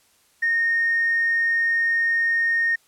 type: tone with tanh clipping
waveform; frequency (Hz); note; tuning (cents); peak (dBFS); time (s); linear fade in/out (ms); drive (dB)
triangle; 1845; A#6; -18; -18; 0.42-2.76; 10; 4
effects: white hiss -60 dBFS RMS until 2.87 s + low-pass 12000 Hz 12 dB/octave